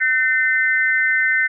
sine tone cluster, 1526 / 1812 / 2065 Hz, G6 / A#6 / C7, -47 / -50 / -23 cents, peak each -19 dBFS, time 0-1.48 s, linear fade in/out 20 ms, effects none

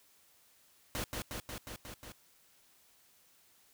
pink noise with echo, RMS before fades -37 dBFS, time 0.95-1.04 s, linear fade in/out 0 ms, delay 180 ms, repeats 6, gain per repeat -2 dB, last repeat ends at 2.12 s, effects white hiss -66 dBFS RMS until 3.73 s

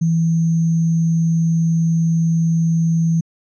sine tone with sample-and-hold, 164.81 Hz, E3, in tune, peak -13 dBFS, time 0.01-3.21 s, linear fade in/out 10 ms, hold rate 6300 Hz, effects resampled to 16000 Hz

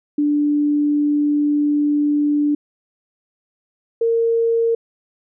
sine tone pair in turn, 293.7 / 460 Hz, D4 / A#4, 0 / -23 cents, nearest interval minor sixth, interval 777 cents, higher second, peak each -14 / -14 dBFS, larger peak neither, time 0.18-2.55 / 4.01-4.75 s, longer first, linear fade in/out 5 ms, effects none

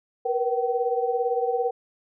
sine tone cluster, 472.5 / 490.2 / 766 Hz, A#4 / B4 / G5, +23 / -13 / -40 cents, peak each -25 / -27 / -27 dBFS, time 0.25-1.71 s, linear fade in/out 10 ms, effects none

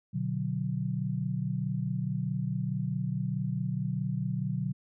sine chord, B minor, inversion none, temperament just, 123.47 / 148.16 / 185.21 Hz, B2 / D3 / F#3, 0 / +16 / +2 cents, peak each -33 dBFS, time 0.13-4.73 s, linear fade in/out 20 ms, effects none

